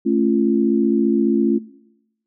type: chord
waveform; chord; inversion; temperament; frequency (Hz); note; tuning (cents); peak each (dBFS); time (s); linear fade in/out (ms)
sine; A augmented; none; just; 220 / 275 / 343.8; A3 / C#4 / E#4; 0 / -14 / -27; -19; 0.05-1.59; 20
effects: noise-tail reverb RT60 0.9 s tail -20 dB re dry